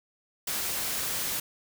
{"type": "noise", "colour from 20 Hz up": "white", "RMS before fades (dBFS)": -31, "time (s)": [0.47, 1.4], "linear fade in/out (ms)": 5, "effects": []}